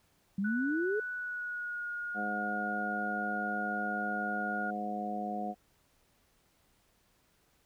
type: exponential sweep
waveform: sine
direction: up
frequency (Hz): 189.1 to 441.5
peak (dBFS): -29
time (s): 0.38-1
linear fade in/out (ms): 5
type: tone with pitch glide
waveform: sine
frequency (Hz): 1480 to 1433.7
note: F#6 to F6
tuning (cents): 0 to +45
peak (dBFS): -35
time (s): 0.44-4.71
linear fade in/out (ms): 10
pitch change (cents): -55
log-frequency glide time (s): 1.13-1.89
type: harmonic tone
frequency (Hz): 103.83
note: G#2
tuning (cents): 0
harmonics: 2 / 3 / 4 / 5 / 6 / 7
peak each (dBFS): -38 / -45 / -47 / -45 / -47 / -36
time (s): 2.14-5.55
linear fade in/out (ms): 50
effects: pink hiss -70 dBFS RMS until 7.65 s